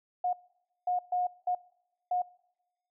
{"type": "tone bursts at uneven times", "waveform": "sine", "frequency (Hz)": 721, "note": "F#5", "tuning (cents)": -45, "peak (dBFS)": -26, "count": 5, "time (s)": [[0.24, 0.33], [0.87, 0.99], [1.12, 1.27], [1.47, 1.55], [2.11, 2.22]], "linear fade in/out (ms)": 5, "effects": ["noise-tail reverb RT60 1.0 s tail -24 dB re dry"]}